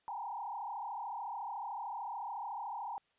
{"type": "tone with frequency modulation", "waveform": "sine", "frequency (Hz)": 876, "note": "A5", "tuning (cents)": -8, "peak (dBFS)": -38, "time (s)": [0.08, 2.98], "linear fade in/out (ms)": 0, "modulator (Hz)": 33.7, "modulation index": 2.8, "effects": ["white hiss -75 dBFS RMS until 3.18 s", "resampled to 8000 Hz"]}